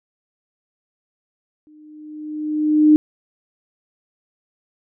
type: tone with exponential growth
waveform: sine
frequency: 304.3 Hz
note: D#4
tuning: 38 cents flat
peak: -6 dBFS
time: 1.67-2.96 s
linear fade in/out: 0 ms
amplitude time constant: 280 ms
effects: none